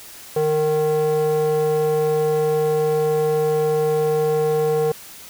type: tone with band-pass filter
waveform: square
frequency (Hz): 153.7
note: D#3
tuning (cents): -21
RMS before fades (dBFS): -19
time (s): 0.36-4.92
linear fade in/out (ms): 5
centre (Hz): 530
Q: 4.6
effects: white hiss -40 dBFS RMS until 5.29 s